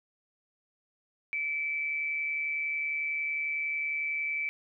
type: tone with amplitude modulation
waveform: sine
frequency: 2312 Hz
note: D7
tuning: 28 cents flat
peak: -27 dBFS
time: 1.33-4.49 s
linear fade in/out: 0 ms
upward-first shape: sine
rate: 151 Hz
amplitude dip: 45%
effects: none